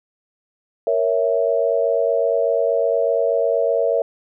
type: chord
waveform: sine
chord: A# diminished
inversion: none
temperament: equal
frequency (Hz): 466.2 / 554.4 / 659.3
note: A#4 / C#5 / E5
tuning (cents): 0 / 0 / 0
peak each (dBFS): -20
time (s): 0.87-4.02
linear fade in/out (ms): 2
effects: none